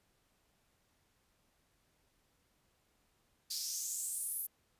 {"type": "noise with high-pass filter sweep", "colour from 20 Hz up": "white", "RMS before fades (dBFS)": -39, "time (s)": [3.5, 4.47], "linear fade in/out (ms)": 10, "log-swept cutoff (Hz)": [4600, 12000], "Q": 4.2, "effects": ["pink hiss -75 dBFS RMS until 4.79 s", "resampled to 32000 Hz"]}